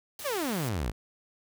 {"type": "noise", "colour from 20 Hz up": "white", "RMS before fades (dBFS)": -41, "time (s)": [0.19, 0.69], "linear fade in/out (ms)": 2}
{"type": "exponential sweep", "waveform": "sawtooth", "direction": "down", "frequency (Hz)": [630, 49], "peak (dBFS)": -25, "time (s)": [0.24, 0.92], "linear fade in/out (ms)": 20}
{"effects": []}